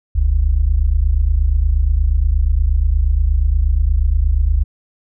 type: tone pair together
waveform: sine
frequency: 42.97 / 71.4 Hz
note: F1 / D2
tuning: -27 / -48 cents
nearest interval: major sixth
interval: 879 cents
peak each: -14 dBFS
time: 0.15-4.64 s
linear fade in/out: 10 ms
effects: none